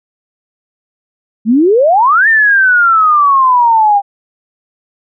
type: exponential two-way sweep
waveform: sine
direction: up then down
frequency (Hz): 206.8 to 1827 to 791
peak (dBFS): -5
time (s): 1.45-4.02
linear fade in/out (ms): 50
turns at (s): 2.28
effects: none

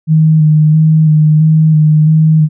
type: tone with vibrato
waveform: sine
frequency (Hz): 155.5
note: D#3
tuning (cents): -1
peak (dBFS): -4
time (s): 0.07-2.49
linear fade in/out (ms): 50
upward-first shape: square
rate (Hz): 1.5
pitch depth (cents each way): 21
effects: none

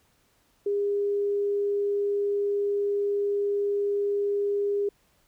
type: tone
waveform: sine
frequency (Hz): 405.5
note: G#4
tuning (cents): -41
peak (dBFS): -23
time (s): 0.66-4.89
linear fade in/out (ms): 5
effects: pink hiss -66 dBFS RMS until 5.27 s

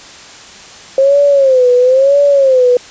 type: tone with vibrato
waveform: sine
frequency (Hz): 531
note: C5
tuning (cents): +25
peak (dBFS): -5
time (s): 0.98-2.77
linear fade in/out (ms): 2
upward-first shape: sine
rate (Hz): 1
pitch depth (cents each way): 130
effects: white hiss -34 dBFS RMS until 2.9 s + resampled to 16000 Hz

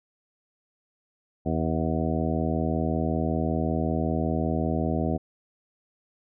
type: harmonic tone with a mistuned harmonic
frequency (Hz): 80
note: D#2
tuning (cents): +49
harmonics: 1 / 2 / 3 / 4 / 5 / 6 / 7 / 8 / 9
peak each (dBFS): -30 / -29 / -29 / -32 / -35 / -36 / -38 / -34 / -36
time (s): 1.45-5.18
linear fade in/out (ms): 20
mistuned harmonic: 9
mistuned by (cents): +35
effects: none

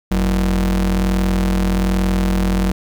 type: ring-modulated tone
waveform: square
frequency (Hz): 69.3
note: C#2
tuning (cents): 0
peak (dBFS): -12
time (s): 0.11-2.72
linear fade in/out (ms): 5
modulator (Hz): 118
effects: 8-bit

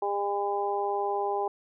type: harmonic tone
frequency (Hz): 202.1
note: G#3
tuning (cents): -47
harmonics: 2 / 3 / 4 / 5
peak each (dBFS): -30 / -37 / -29 / -36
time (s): 0.02-1.48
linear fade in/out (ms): 5
effects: none

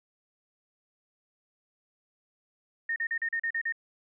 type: tone bursts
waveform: sine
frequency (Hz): 1837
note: A#6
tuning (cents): -26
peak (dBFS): -27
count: 8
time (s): 2.89-3.724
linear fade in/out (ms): 5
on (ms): 71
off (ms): 38
effects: none

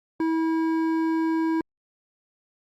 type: tone with hard clipping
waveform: sine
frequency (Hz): 324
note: E4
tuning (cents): -30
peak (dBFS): -23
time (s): 0.2-1.61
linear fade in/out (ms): 2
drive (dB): 10
effects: Opus 48 kbps

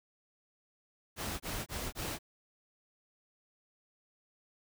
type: noise bursts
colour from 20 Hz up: pink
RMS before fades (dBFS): -38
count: 4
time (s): 1.16-2.189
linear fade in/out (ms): 50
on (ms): 240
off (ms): 23
effects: none

